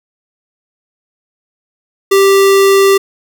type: tone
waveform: square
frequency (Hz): 392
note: G4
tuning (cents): 0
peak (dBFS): -6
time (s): 2.11-2.98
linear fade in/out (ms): 10
effects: none